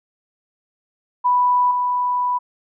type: tone with level steps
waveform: sine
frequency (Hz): 987.8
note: B5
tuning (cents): 0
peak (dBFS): -13 / -17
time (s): 1.24-2.39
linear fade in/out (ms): 20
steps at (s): 1.71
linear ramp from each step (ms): 2
effects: none